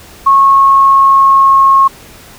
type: tone with pitch glide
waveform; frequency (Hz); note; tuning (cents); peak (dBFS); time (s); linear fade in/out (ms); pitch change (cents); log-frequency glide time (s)
sine; 1094 to 1085.8; C#6 to C#6; -23 to -36; -3; 0.26-1.88; 10; -13; 0.46-1.66
effects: pink hiss -36 dBFS RMS until 2.38 s